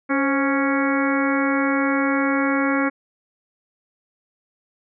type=harmonic tone with a mistuned harmonic; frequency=277.2 Hz; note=C#4; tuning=in tune; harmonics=1 / 2 / 3 / 4 / 5 / 6 / 7 / 8; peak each=-20 / -26 / -31 / -28 / -27 / -29 / -31 / -29 dBFS; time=0.09-2.9 s; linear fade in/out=20 ms; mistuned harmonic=2; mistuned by=-63 cents; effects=none